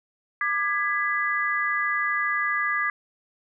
sine chord, G# diminished, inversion second, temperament just, 1196.1 / 1661.2 / 1993.5 Hz, D6 / G#6 / B6, +31 / 0 / +16 cents, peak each -27 / -26 / -27 dBFS, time 0.41-2.9 s, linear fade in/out 2 ms, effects none

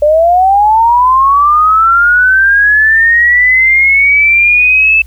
sine linear sweep, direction up, 582 to 2637 Hz, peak -4 dBFS, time 0.02-5.02 s, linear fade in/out 5 ms, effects added 60 Hz sine -29 dBFS peak until 5.06 s + white hiss -48 dBFS RMS until 5.06 s

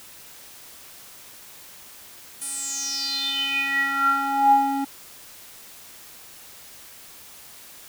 square tone with band-pass filter sweep, 275.4 Hz, C#4, 11 cents flat, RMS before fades -23 dBFS, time 2.41-4.85 s, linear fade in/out 10 ms, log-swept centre 9900 to 550 Hz, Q 8.5, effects white hiss -45 dBFS RMS until 7.88 s

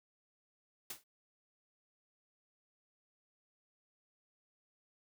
white noise with exponential decay, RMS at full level -39 dBFS, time 0.9-1.04 s, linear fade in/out 5 ms, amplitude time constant 30 ms, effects none

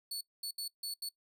sawtooth tone bursts at uneven times, 4435 Hz, C#8, in tune, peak -34 dBFS, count 5, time 0.11-0.21 / 0.43-0.51 / 0.58-0.68 / 0.83-0.94 / 1.02-1.09 s, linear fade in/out 5 ms, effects noise-tail reverb RT60 0.1 s tail -21 dB re dry

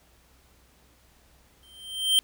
square tone with exponential growth, 3136 Hz, G7, in tune, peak -16 dBFS, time 1.63-2.19 s, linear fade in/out 0 ms, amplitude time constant 120 ms, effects added 62 Hz sine -61 dBFS peak until 2.23 s + pink hiss -61 dBFS RMS until 2.23 s

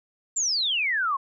sine exponential sweep, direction down, 7520 to 1046.5 Hz, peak -22 dBFS, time 0.36-1.17 s, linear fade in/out 10 ms, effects none

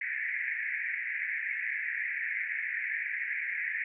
pink band-pass noise, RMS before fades -34 dBFS, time 0.01-3.84 s, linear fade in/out 2 ms, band 1700 to 2300 Hz, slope 96 dB/octave, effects none

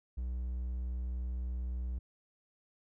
triangle tone, 61.74 Hz, B1, in tune, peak -32 dBFS, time 0.17-1.99 s, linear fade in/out 10 ms, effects none

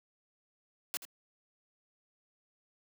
white noise with echo, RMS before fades -35 dBFS, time 0.94-0.97 s, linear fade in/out 0 ms, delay 81 ms, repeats 1, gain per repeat -13 dB, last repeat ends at 1.051 s, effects high-pass 200 Hz 12 dB/octave

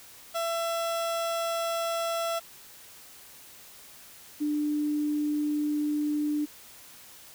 30% pulse / sine tone pair in turn, 670 / 297.5 Hz, E5 / D4, +28 / +22 cents, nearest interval octave + major second, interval 1406 cents, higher first, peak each -25 dBFS, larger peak neither, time 0.34-2.4 / 4.4-6.46 s, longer neither, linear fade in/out 20 ms, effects white hiss -50 dBFS RMS until 7.34 s

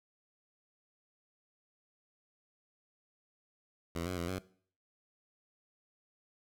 10% pulse tone with pitch steps, 84.2 / 91.1 / 85.5 / 93.5 Hz, E2 / F#2 / F2 / F#2, +37 / -26 / -36 / +19 cents, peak -27 dBFS, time 3.95-4.39 s, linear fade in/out 5 ms, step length 110 ms, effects noise-tail reverb RT60 0.5 s tail -19 dB re dry

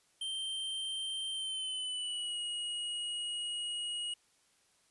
square tone with pitch glide, 3136 to 2892 Hz, G7 to F#7, 0 to -40 cents, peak -36 dBFS, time 0.21-4.14 s, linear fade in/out 5 ms, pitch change -140 cents, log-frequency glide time 1.32-2.39 s, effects white hiss -70 dBFS RMS until 4.9 s + resampled to 24000 Hz

